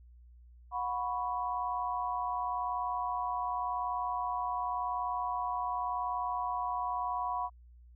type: chord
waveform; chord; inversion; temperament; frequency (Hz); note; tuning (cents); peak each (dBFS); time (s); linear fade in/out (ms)
sine; F# suspended fourth; none; equal with one note detuned; 726.9 / 987.8 / 1108.7; F#5 / B5 / C#6; -31 / 0 / 0; -36 / -34 / -38; 0.71-7.5; 50
effects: added 60 Hz sine -53 dBFS peak until 7.95 s